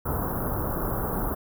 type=band-stop noise; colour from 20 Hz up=pink; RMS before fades=-28 dBFS; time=0.05-1.35 s; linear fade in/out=10 ms; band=1400 to 12000 Hz; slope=48 dB/octave; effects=none